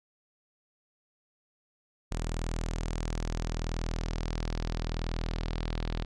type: tone with low-pass filter sweep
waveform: sawtooth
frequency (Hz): 40.76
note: E1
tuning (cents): -19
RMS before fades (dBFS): -33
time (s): 2.11-6.05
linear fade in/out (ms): 10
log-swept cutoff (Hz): 7800 to 4100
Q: 2.1
effects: none